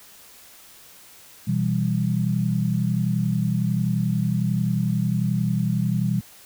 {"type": "chord", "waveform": "sine", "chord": "E minor", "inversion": "second", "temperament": "equal", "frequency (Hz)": [123.47, 164.81, 196], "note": ["B2", "E3", "G3"], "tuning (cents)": [0, 0, 0], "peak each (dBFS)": -24, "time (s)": [1.47, 6.21], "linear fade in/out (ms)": 10, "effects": ["white hiss -48 dBFS RMS until 6.45 s"]}